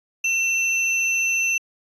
sine tone with sample-and-hold, 2693 Hz, E7, 36 cents sharp, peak -18 dBFS, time 0.24-1.58 s, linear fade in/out 5 ms, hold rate 8820 Hz, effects resampled to 24000 Hz

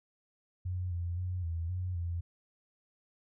sine tone with pitch steps, 90.8 / 86.6 / 90.8 / 83.2 / 91.1 / 85.7 Hz, F#2 / F2 / F#2 / E2 / F#2 / F2, -32 / -14 / -32 / +17 / -26 / -32 cents, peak -32 dBFS, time 0.65-2.21 s, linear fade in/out 10 ms, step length 260 ms, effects none

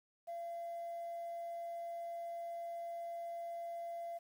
sine tone, 682 Hz, F5, 41 cents flat, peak -39 dBFS, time 0.27-4.19 s, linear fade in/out 20 ms, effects tanh soft clip ceiling -39 dBFS + 11-bit

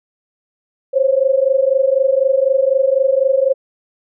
sine tone pair together, 523 / 547 Hz, C5 / C#5, -1 / -23 cents, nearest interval minor second, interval 78 cents, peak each -14 dBFS, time 0.93-3.54 s, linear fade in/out 20 ms, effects none

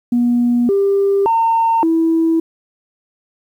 sine tone with pitch steps, 241.1 / 396.6 / 911 / 327 Hz, B3 / G4 / A#5 / E4, -41 / +20 / -40 / -14 cents, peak -10 dBFS, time 0.12-2.4 s, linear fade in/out 5 ms, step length 570 ms, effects tanh soft clip ceiling -7 dBFS + 8-bit

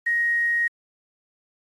sine tone with quantisation, 1878 Hz, A#6, 12 cents sharp, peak -19 dBFS, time 0.06-0.68 s, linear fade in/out 10 ms, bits 8, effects AAC 32 kbps

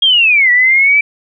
sine linear two-way sweep, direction down then up, 3281 to 1932 to 2333 Hz, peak -6 dBFS, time 0.02-1.01 s, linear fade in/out 5 ms, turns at 0.51 s, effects none

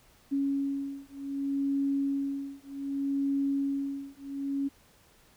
sine beating tone pair, 277 / 277.65 Hz, C#4 / C#4, -1 / +3 cents, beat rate 0.65 Hz, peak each -31 dBFS, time 0.31-4.69 s, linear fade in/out 20 ms, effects pink hiss -61 dBFS RMS until 5.36 s

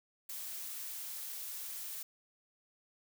blue noise, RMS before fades -43 dBFS, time 0.29-2.03 s, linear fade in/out 5 ms, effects none

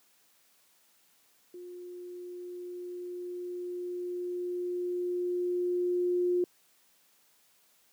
sine tone with level ramp, 356.1 Hz, F4, 34 cents sharp, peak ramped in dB -42 to -24 dBFS, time 1.54-6.44 s, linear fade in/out 2 ms, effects white hiss -66 dBFS RMS until 7.92 s + high-pass 150 Hz 12 dB/octave

